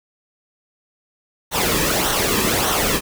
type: noise with flanger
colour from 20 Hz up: pink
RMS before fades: -19 dBFS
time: 1.51-3.01 s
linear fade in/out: 50 ms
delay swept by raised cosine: 0.41 to 1.41 ms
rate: 1.7 Hz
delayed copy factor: -0.6
effects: none